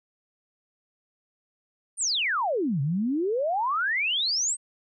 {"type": "exponential two-way sweep", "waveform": "sine", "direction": "down then up", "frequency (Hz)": [9560, 132.1, 8590], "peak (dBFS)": -23, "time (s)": [1.97, 4.57], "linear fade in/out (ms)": 50, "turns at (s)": 2.81, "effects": []}